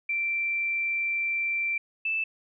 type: tone pair in turn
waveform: sine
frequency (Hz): 2349 / 2637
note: D7 / E7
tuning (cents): 0 / 0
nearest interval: major second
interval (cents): 200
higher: second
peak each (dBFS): -25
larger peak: neither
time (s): 0.09-1.78 / 2.05-2.24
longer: first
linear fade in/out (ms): 5
effects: none